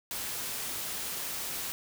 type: noise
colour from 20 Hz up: white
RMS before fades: -36 dBFS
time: 0.11-1.72 s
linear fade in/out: 0 ms
effects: none